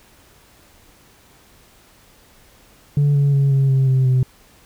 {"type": "tone with pitch steps", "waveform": "sine", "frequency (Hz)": [144.2, 141.48, 138.81, 136.19, 133.61, 131.09, 128.62], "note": ["D3", "C#3", "C#3", "C#3", "C3", "C3", "C3"], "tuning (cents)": [-31, 36, 3, -30, 37, 4, -29], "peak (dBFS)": -10, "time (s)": [2.97, 4.23], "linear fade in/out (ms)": 2, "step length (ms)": 180, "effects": ["tanh soft clip ceiling -11 dBFS", "pink hiss -51 dBFS RMS until 4.65 s"]}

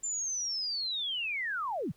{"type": "linear sweep", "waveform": "sine", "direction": "down", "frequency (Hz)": [7280, 104.6], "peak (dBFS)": -31, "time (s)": [0.03, 1.92], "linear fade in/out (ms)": 10, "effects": ["pink hiss -66 dBFS RMS until 1.96 s"]}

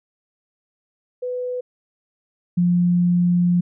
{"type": "tone pair in turn", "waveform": "sine", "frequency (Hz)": [497.9, 176.03], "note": ["B4", "F3"], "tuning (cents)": [14, 14], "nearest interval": "octave + tritone", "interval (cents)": 1800, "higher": "first", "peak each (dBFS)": [-23, -14], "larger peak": "second", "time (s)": [[1.22, 1.61], [2.57, 3.61]], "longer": "second", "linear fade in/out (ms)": 10, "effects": []}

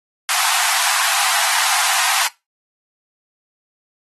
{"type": "high-pass noise", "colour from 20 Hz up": "pink", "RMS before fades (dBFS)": -18, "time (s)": [0.29, 2.27], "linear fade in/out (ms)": 0, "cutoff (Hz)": 710, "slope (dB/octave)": 96, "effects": ["noise-tail reverb RT60 0.2 s tail -18 dB re dry", "AAC 32 kbps"]}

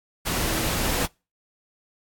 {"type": "tone in noise", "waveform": "sine", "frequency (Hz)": 323.1, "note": "E4", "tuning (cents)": -35, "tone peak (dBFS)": -31, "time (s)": [0.44, 0.67], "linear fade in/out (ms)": 20, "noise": "pink", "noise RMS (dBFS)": -25, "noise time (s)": [0.25, 1.07], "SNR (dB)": -9, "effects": ["noise-tail reverb RT60 0.3 s tail -26 dB re dry", "AAC 64 kbps"]}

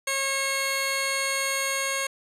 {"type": "tone pair together", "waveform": "10% pulse", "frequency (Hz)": [543.8, 2175], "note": ["C#5", "C#7"], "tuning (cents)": [-33, -33], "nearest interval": "2 octaves", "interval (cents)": 2400, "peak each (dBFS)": -19, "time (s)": [0.07, 2.07], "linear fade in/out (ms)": 5, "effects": ["low-pass 11000 Hz 12 dB/octave"]}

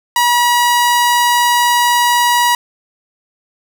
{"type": "tone", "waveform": "sawtooth", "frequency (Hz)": 964, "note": "B5", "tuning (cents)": -42, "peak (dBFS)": -6, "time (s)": [0.16, 2.55], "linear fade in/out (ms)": 2, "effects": []}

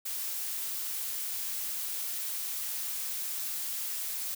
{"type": "noise", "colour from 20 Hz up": "blue", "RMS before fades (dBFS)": -35, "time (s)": [0.05, 4.35], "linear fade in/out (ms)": 10, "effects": []}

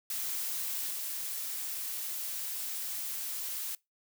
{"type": "noise with level steps", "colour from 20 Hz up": "blue", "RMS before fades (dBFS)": [-35, -37], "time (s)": [0.1, 3.75], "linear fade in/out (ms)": 2, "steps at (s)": 0.91, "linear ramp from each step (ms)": 2, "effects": ["noise-tail reverb RT60 0.2 s tail -23 dB re dry"]}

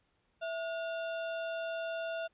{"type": "tone with sample-and-hold", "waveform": "sine", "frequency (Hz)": 659.3, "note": "E5", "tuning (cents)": 0, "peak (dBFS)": -34, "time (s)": [0.41, 2.28], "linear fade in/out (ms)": 20, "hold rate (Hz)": 2100, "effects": ["pink hiss -75 dBFS RMS until 2.33 s", "resampled to 8000 Hz"]}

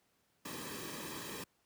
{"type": "noise with comb filter", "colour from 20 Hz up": "pink", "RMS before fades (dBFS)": -44, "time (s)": [0.45, 1.44], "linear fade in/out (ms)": 5, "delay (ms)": 1.4, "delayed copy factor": -0.65, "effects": ["pink hiss -75 dBFS RMS until 1.65 s", "high-pass 100 Hz 12 dB/octave"]}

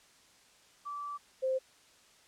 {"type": "tone pair in turn", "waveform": "sine", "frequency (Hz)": [1160, 523], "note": ["D6", "C5"], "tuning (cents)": [-22, -1], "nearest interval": "octave + major second", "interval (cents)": 1379, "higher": "first", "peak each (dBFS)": [-37, -28], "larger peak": "second", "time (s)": [[0.85, 1.18], [1.42, 1.59]], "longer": "first", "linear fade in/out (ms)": 20, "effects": ["white hiss -62 dBFS RMS until 2.27 s", "low-pass 8000 Hz 12 dB/octave"]}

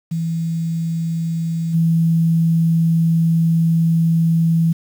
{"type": "tone with level steps", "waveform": "sine", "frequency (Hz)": 164.81, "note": "E3", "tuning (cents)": 0, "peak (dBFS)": [-18, -12], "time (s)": [0.11, 4.73], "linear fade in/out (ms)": 10, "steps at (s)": 1.73, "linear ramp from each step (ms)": 20, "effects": ["7-bit"]}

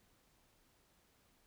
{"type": "silence", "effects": ["pink hiss -72 dBFS RMS until 1.46 s"]}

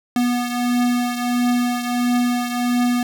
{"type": "beating tone pair", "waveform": "square", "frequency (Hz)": [243.8, 245.3], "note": ["B3", "B3"], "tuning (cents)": [-22, -12], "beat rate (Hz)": 1.5, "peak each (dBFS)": [-19, -25], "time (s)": [0.16, 3.03], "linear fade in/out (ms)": 2, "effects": []}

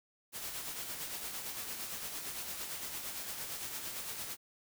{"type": "noise with tremolo", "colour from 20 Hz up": "white", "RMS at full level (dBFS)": -40, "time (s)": [0.32, 4.37], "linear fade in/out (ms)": 50, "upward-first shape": "sine", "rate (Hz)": 8.8, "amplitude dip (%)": 40, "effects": []}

